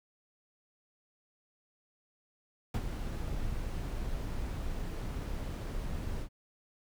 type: noise with ADSR envelope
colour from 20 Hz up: brown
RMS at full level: -29 dBFS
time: 2.74-6.29 s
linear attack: 4 ms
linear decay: 58 ms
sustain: -7 dB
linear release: 79 ms
effects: none